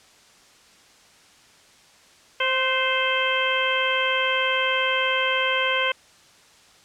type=harmonic tone with a mistuned harmonic; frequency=523.3 Hz; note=C5; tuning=in tune; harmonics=1 / 2 / 3 / 4 / 5 / 6; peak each=-27 / -27 / -27 / -27 / -27 / -27 dBFS; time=2.4-5.92 s; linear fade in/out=5 ms; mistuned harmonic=3; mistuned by=-33 cents; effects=white hiss -53 dBFS RMS until 6.84 s + low-pass 7000 Hz 12 dB/octave